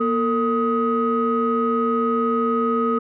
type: tone cluster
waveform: sine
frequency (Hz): 237.4 / 453.3 / 1258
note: A#3 / A#4 / D#6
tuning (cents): +32 / -48 / +19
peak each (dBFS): -21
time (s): 0-2.99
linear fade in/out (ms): 10
effects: tanh soft clip ceiling -11 dBFS